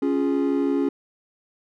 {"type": "chord", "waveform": "triangle", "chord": "Db major", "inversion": "none", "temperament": "equal", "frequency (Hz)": [277.2, 349.2, 415.3], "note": ["Db4", "F4", "Ab4"], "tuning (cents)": [0, 0, 0], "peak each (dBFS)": [-19, -24, -24], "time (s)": [0.02, 0.89], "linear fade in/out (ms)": 5, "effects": ["tanh soft clip ceiling -9 dBFS"]}